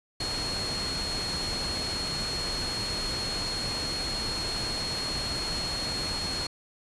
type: tone in noise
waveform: sine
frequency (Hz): 4297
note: C8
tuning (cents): +45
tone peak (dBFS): -31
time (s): 0.2-6.47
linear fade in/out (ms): 5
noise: pink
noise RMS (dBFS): -34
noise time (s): 0.2-6.47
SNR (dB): 0
effects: resampled to 24000 Hz